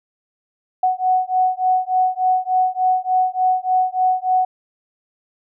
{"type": "beating tone pair", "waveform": "sine", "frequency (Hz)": [740, 743.4], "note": ["F#5", "F#5"], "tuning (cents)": [0, 8], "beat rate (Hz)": 3.4, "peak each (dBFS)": -18, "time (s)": [0.83, 4.45], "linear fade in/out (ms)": 5, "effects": []}